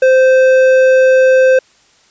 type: tone with hard clipping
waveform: triangle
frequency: 520 Hz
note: C5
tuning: 11 cents flat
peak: -7 dBFS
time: 0.02-1.59 s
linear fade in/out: 5 ms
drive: 12 dB
effects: white hiss -50 dBFS RMS until 2.1 s + resampled to 16000 Hz